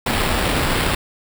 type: noise with sample-and-hold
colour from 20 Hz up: pink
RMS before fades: -19 dBFS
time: 0.06-0.95 s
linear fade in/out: 5 ms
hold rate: 6300 Hz
effects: none